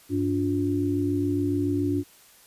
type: tone cluster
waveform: sine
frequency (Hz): 100.1 / 287.4 / 354.5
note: G2 / D4 / F4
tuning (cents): +37 / -37 / +26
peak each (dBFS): -29 / -24 / -29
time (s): 0.09-2.04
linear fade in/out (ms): 50
effects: white hiss -54 dBFS RMS until 2.46 s + resampled to 32000 Hz